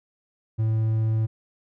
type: tone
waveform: triangle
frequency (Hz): 110.6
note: A2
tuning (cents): +9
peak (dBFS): -18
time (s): 0.58-1.27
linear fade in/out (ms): 20
effects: none